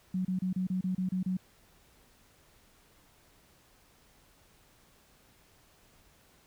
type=tone bursts; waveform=sine; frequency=185.1 Hz; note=F#3; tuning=1 cent sharp; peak=-28 dBFS; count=9; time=0.14-1.37 s; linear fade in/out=5 ms; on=110 ms; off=30 ms; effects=pink hiss -63 dBFS RMS until 6.46 s